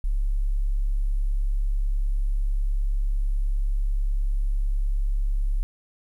sine tone, 34.65 Hz, C#1, in tune, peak -20 dBFS, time 0.04-5.63 s, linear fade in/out 0 ms, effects 10-bit

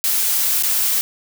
blue noise with dropouts, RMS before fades -18 dBFS, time 0.04-1.01 s, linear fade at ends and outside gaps 0 ms, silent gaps 0.625-0.634 s, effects none

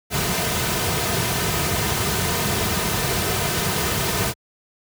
pink noise with comb filter, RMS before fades -22 dBFS, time 0.1-4.34 s, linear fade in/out 50 ms, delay 3.6 ms, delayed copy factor -0.55, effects high-pass 60 Hz 12 dB/octave

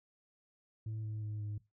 sine tone with pitch steps, 109.5 / 107.81 / 106.14 / 104.49 Hz, A2 / A2 / G#2 / G#2, -8 / -35 / +38 / +11 cents, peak -35 dBFS, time 0.86-1.58 s, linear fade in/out 5 ms, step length 180 ms, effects noise-tail reverb RT60 0.2 s tail -18 dB re dry + tanh soft clip ceiling -36 dBFS

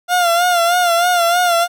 30% pulse tone with vibrato, 698.5 Hz, F5, in tune, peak -9 dBFS, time 0.08-1.68 s, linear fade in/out 50 ms, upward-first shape sine, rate 3.2 Hz, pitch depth 59 cents each way, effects none

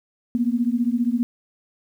sine beating tone pair, 233 / 248 Hz, A#3 / B3, -1 / +7 cents, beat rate 15 Hz, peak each -21 / -22 dBFS, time 0.35-1.23 s, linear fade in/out 0 ms, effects 9-bit

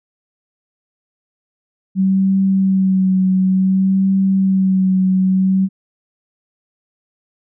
sine tone with vibrato, 190 Hz, F#3, 46 cents sharp, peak -11 dBFS, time 1.95-5.69 s, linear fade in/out 50 ms, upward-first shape sine, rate 0.56 Hz, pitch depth 25 cents each way, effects none

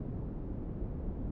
pink low-pass noise, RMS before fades -38 dBFS, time 0-1.31 s, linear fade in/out 5 ms, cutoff 320 Hz, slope 12 dB/octave, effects none

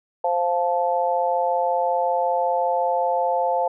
sine chord, F major, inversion second, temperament just, 523.8 / 698.5 / 873.1 Hz, C5 / F5 / A5, +2 / 0 / -14 cents, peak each -23 dBFS, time 0.24-3.68 s, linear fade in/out 5 ms, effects none

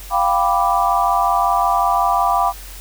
sine chord, G dominant seventh, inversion third, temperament equal, 698.5 / 784 / 987.8 / 1174.7 Hz, F5 / G5 / B5 / D6, 0 / 0 / 0 / 0 cents, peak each -19 dBFS, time 0.1-2.53 s, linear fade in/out 50 ms, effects added 46 Hz sine -34 dBFS peak until 2.8 s + white hiss -38 dBFS RMS until 2.8 s

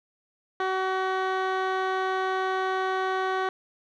15% pulse tone with low-pass filter, 377.2 Hz, F#4, 33 cents sharp, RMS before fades -27 dBFS, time 0.6-3.49 s, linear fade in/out 2 ms, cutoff 2400 Hz, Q 0.97, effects none

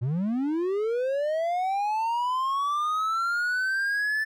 triangle linear sweep, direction up, 112.4 to 1761 Hz, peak -22 dBFS, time 0.01-4.25 s, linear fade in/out 20 ms, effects none

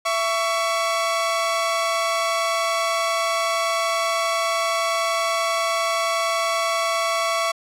sawtooth tone pair together, 667 / 1121.8 Hz, E5 / C#6, +20 / +20 cents, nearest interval major sixth, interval 900 cents, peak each -19 dBFS, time 0.05-7.52 s, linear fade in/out 10 ms, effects low-pass 10000 Hz 12 dB/octave

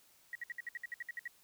sine tone bursts, 1909 Hz, A#6, 41 cents sharp, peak -38 dBFS, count 12, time 0.33-1.277 s, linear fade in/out 2 ms, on 23 ms, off 61 ms, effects white hiss -66 dBFS RMS until 1.43 s

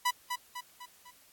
sawtooth tone with echo, 987.8 Hz, B5, in tune, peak -22 dBFS, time 0.05-0.11 s, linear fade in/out 10 ms, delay 250 ms, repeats 4, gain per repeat -6 dB, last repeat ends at 1.11 s, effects white hiss -61 dBFS RMS until 1.32 s + AAC 64 kbps

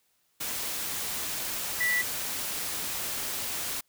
sine tone in noise, 1964 Hz, B6, 10 cents flat, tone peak -24 dBFS, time 1.8-2.02 s, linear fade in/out 10 ms, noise white, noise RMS -33 dBFS, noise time 0.4-3.81 s, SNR +6 dB, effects white hiss -71 dBFS RMS until 3.88 s

